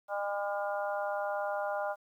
harmonic tone with a mistuned harmonic, 202.4 Hz, G#3, 44 cents flat, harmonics 3 / 4 / 5 / 6 / 7, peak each -34 / -36 / -42 / -44 / -40 dBFS, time 0.08-1.96 s, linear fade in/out 50 ms, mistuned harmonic 6, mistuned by -25 cents, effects 11-bit

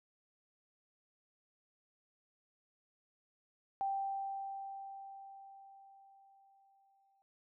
sine tone with exponential decay, 784 Hz, G5, in tune, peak -32 dBFS, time 3.81-7.22 s, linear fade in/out 0 ms, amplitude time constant 740 ms, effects none

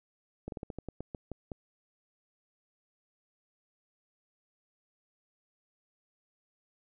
slowing click train, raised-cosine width 2 ms, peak -25 dBFS, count 11, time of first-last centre 0.48-1.518 s, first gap 42 ms, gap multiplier 1.19, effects none

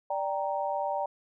sine chord, G minor, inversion second, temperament equal, 587.3 / 784 / 932.3 Hz, D5 / G5 / Bb5, 0 / 0 / 0 cents, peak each -32 / -32 / -33 dBFS, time 0.1-1.06 s, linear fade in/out 5 ms, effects none

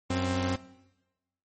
sawtooth tone pair together, 92.6 / 263.5 Hz, F#2 / C4, +2 / +12 cents, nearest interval octave + tritone, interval 1810 cents, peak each -26 / -25 dBFS, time 0.1-0.56 s, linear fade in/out 5 ms, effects noise-tail reverb RT60 1.0 s tail -18 dB re dry + MP3 32 kbps

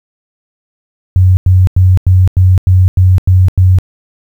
sine tone bursts, 92.5 Hz, F#2, in tune, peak -3 dBFS, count 9, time 1.16-3.786 s, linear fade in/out 0 ms, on 210 ms, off 92 ms, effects 7-bit

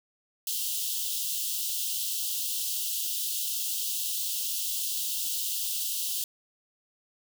white high-pass noise, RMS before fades -31 dBFS, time 0.47-6.24 s, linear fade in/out 2 ms, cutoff 2800 Hz, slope 96 dB/octave, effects none

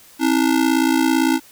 square ring-modulated tone, 293.7 Hz, D4, in tune, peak -12 dBFS, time 0.19-1.4 s, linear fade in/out 50 ms, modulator 28.9 Hz, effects white hiss -47 dBFS RMS until 1.51 s

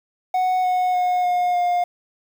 triangle tone with pitch steps, 739 / 731.4 / 723.8 / 716.3 / 708.9 Hz, F#5 / F#5 / F#5 / F5 / F5, -2 / -20 / -38 / +44 / +26 cents, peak -15 dBFS, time 0.34-1.84 s, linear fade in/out 5 ms, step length 300 ms, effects 8-bit

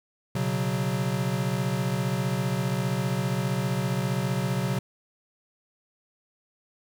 square chord, B suspended second, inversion none, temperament equal, 123.47 / 138.59 / 185 Hz, B2 / C#3 / F#3, 0 / 0 / 0 cents, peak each -30 dBFS, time 0.35-4.79 s, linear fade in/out 5 ms, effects 10-bit

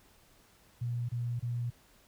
sine tone bursts, 120 Hz, B2, 49 cents flat, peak -31 dBFS, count 3, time 0.81-1.704 s, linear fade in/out 10 ms, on 280 ms, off 27 ms, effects pink hiss -63 dBFS RMS until 2.07 s

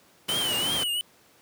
pink noise, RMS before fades -31 dBFS, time 0.28-0.84 s, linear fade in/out 10 ms
square tone with vibrato, 3015 Hz, F#7, 32 cents sharp, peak -26 dBFS, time 0.29-1.01 s, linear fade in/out 0 ms, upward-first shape triangle, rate 2.8 Hz, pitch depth 130 cents each way
effects pink hiss -58 dBFS RMS until 1.41 s + high-pass 150 Hz 12 dB/octave

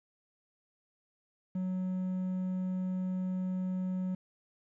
triangle tone with quantisation, 185 Hz, F#3, in tune, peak -29 dBFS, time 1.55-4.15 s, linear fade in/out 5 ms, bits 9, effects low-pass 2000 Hz 12 dB/octave

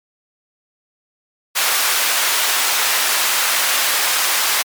pink high-pass noise, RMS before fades -17 dBFS, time 1.55-4.63 s, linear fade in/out 20 ms, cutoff 1100 Hz, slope 12 dB/octave, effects MP3 96 kbps

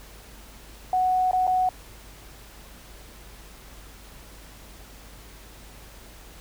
sine tone with dropouts, 740 Hz, F#5, in tune, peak -19 dBFS, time 0.93-1.69 s, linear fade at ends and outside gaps 2 ms, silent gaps 1.312-1.331 / 1.469-1.476 s, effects added 50 Hz sine -47 dBFS peak until 6.4 s + pink hiss -48 dBFS RMS until 6.4 s

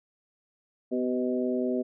harmonic tone with a mistuned harmonic, 125.2 Hz, B2, 24 cents sharp, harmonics 2 / 3 / 4 / 5, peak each -28 / -30 / -34 / -34 dBFS, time 0.91-1.83 s, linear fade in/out 20 ms, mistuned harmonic 3, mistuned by +26 cents, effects none

